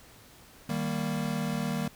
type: chord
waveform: square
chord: Eb major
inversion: none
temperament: equal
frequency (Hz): 155.56 / 196 / 233.1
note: Eb3 / G3 / Bb3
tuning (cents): 0 / 0 / 0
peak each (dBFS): -34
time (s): 0.69-1.88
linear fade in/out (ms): 5
effects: pink hiss -54 dBFS RMS until 1.95 s